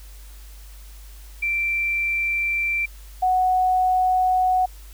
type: tone pair in turn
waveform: sine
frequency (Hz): 2349 / 739.9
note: D7 / F#5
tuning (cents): 0 / 0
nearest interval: octave + minor sixth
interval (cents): 2000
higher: first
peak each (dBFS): -20 / -16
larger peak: second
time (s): 1.42-2.86 / 3.22-4.66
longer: neither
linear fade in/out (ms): 10
effects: added 50 Hz sine -39 dBFS peak until 4.93 s + white hiss -50 dBFS RMS until 4.93 s